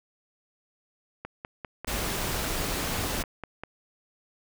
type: click train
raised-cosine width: 0.5 ms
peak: -21 dBFS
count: 13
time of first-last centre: 1.25-3.636 s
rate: 5.03 Hz
type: noise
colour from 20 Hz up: pink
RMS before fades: -30 dBFS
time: 1.87-3.23 s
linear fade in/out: 10 ms
effects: none